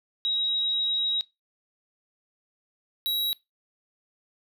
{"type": "tone pair in turn", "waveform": ["sine", "square"], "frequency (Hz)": [3823, 3865], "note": ["A#7", "B7"], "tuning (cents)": [43, -38], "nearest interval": "unison", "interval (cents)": 19, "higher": "second", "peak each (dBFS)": [-23, -25], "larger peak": "first", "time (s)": [[0.25, 1.21], [3.06, 3.33]], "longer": "first", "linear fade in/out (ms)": 0, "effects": ["noise-tail reverb RT60 0.2 s tail -20 dB re dry"]}